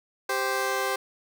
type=tone pair together; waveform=15% pulse; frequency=392 / 522.5 Hz; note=G4 / C5; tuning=0 / -2 cents; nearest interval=perfect fourth; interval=498 cents; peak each=-22 dBFS; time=0.29-0.96 s; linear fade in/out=5 ms; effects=none